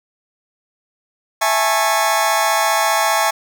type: chord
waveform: sawtooth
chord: A major seventh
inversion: second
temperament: just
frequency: 660 / 825 / 880 / 1100 Hz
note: E5 / G#5 / A5 / C#6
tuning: +2 / -12 / 0 / -14 cents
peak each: -16 dBFS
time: 1.41-3.31 s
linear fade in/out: 10 ms
effects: none